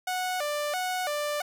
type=tone with vibrato; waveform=sawtooth; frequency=659.3 Hz; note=E5; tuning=in tune; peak=-24 dBFS; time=0.07-1.42 s; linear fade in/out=5 ms; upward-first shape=square; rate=1.5 Hz; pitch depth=190 cents each way; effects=none